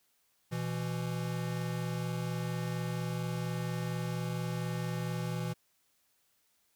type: tone pair together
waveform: square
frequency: 122 / 166.28 Hz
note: B2 / E3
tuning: -21 / +15 cents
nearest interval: perfect fourth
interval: 536 cents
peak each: -37 / -36 dBFS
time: 0.51-5.54 s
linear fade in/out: 20 ms
effects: white hiss -73 dBFS RMS until 6.75 s